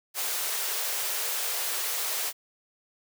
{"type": "high-pass noise", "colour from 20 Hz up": "white", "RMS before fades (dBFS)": -30, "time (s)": [0.14, 2.33], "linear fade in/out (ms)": 50, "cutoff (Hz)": 390, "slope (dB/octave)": 48, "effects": []}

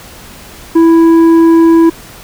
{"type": "tone with tanh clipping", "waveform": "sine", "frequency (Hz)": 330, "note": "E4", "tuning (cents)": 2, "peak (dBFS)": -4, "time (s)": [0.75, 1.9], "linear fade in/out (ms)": 10, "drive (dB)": 7, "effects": ["pink hiss -33 dBFS RMS until 2.23 s"]}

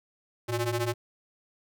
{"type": "ring-modulated tone", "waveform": "sawtooth", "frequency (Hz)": 237.5, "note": "A#3", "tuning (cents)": 33, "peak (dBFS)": -20, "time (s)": [0.48, 0.94], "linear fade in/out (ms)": 20, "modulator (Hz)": 126, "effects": []}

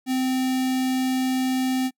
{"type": "tone with notch filter", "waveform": "square", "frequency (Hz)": 258.7, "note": "C4", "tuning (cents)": -19, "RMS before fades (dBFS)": -23, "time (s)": [0.06, 1.91], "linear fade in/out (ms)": 50, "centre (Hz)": 1200, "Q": 1.6, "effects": ["noise-tail reverb RT60 0.1 s tail -26 dB re dry"]}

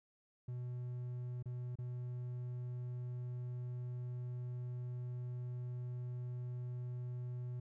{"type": "tone with dropouts", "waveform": "triangle", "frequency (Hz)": 123.47, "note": "B2", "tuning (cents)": 0, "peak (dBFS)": -38, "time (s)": [0.48, 7.6], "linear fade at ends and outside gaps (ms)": 5, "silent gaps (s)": [[1.427, 1.457], [1.756, 1.786]], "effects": []}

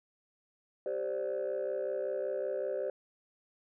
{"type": "chord", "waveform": "sine", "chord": "G suspended fourth", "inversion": "none", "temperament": "just", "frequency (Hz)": [392, 522.7, 588], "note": ["G4", "C5", "D5"], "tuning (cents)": [0, -2, 2], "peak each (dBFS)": [-36, -34, -35], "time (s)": [0.86, 2.9], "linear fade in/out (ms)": 2, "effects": ["tanh soft clip ceiling -27 dBFS"]}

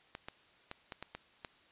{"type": "clicks", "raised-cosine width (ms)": 0.3, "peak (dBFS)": -26, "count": 7, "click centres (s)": [0.151, 0.285, 0.714, 0.922, 1.026, 1.15, 1.448], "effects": ["white hiss -64 dBFS RMS until 1.71 s", "resampled to 8000 Hz"]}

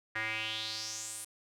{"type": "tone with band-pass filter sweep", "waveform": "square", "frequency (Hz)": 110, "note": "A2", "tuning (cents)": 0, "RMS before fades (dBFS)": -38, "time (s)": [0.15, 1.25], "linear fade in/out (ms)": 10, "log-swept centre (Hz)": [1800, 10000], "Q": 4.5, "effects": []}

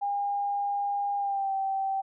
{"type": "tone with pitch glide", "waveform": "sine", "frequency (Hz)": [808, 776.4], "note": ["G#5", "G5"], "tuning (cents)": [-48, -17], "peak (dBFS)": -26, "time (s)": [0.01, 2.02], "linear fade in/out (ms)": 20, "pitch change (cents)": -69, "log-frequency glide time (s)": [1.17, 1.53], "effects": []}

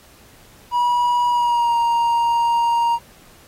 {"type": "tone with pitch glide", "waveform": "triangle", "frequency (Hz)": [968, 936.6], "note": ["B5", "A#5"], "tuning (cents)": [-35, 8], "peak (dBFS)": -13, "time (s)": [0.71, 2.99], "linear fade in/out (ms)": 50, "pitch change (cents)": -57, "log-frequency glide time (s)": [1.28, 1.77], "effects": ["pink hiss -49 dBFS RMS until 3.47 s", "AAC 48 kbps"]}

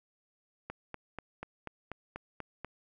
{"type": "click train", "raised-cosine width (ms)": 0.5, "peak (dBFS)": -24, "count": 9, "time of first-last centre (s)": [0.7, 2.646], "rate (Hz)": 4.11, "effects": []}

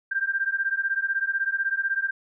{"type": "beating tone pair", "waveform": "sine", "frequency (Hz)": [1577, 1593], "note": ["G6", "G6"], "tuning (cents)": [10, 27], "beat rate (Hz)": 16, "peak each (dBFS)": -26, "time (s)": [0.11, 2.11], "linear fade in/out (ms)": 10, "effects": []}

